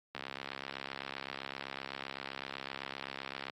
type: click train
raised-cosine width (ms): 0.3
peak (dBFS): -23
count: 228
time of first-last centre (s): 0.15-3.498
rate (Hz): 67.8
effects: high-pass 150 Hz 12 dB/octave + AAC 48 kbps